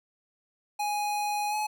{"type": "tone with pitch glide", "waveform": "square", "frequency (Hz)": [830.6, 848.5], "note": ["G#5", "G#5"], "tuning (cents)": [0, 37], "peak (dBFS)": -28, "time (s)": [0.79, 1.67], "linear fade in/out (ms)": 10, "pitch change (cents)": 37, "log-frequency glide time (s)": [1.49, 1.55], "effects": []}